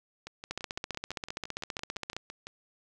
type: two click trains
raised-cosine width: 0.2 ms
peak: -24 / -17 dBFS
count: 14 / 26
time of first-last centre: 0.27-2.47 / 0.51-2.166 s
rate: 5.91 / 15.1 Hz
effects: none